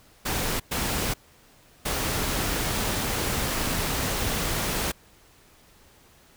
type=noise bursts at uneven times; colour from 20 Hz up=pink; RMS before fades=-27 dBFS; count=3; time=0.25-0.6 / 0.71-1.14 / 1.85-4.92 s; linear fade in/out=10 ms; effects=pink hiss -56 dBFS RMS until 6.36 s